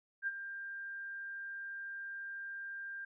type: tone with ADSR envelope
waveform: sine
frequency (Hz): 1593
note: G6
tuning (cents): +27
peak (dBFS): -31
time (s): 0.22-3.05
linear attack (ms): 51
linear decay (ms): 35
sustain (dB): -10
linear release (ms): 6
effects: none